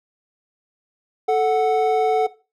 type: tone pair together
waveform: triangle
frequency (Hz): 438.6 / 739.8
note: A4 / F#5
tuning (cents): -6 / 0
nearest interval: major sixth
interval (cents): 906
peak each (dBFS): -16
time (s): 1.28-2.27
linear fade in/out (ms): 10
effects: noise-tail reverb RT60 0.3 s tail -17 dB re dry